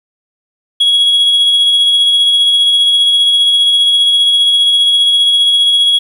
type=tone with tremolo; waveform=sine; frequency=3328 Hz; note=G#7; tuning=3 cents sharp; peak=-3 dBFS; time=0.8-5.99 s; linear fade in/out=10 ms; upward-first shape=sine; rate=15 Hz; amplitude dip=35%; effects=tanh soft clip ceiling -5 dBFS + 7-bit